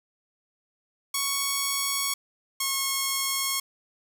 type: tone pair in turn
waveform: 5% pulse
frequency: 1111 / 1088.1 Hz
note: C#6 / C#6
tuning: +4 / -33 cents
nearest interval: unison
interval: 37 cents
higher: first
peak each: -13 dBFS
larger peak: neither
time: 1.14-2.14 / 2.6-3.6 s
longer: neither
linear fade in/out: 5 ms
effects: none